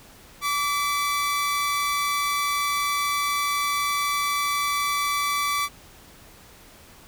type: tone pair together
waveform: sawtooth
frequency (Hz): 1156 / 2015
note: D6 / B6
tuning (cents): -28 / +34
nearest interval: minor seventh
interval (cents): 962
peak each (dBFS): -19 / -30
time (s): 0.41-5.69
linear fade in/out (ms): 50
effects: pink hiss -49 dBFS RMS until 7.07 s